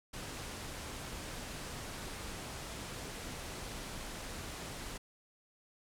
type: low-pass noise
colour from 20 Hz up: pink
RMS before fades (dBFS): -44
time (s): 0.13-4.98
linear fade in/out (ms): 10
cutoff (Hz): 11000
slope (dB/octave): 24
effects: none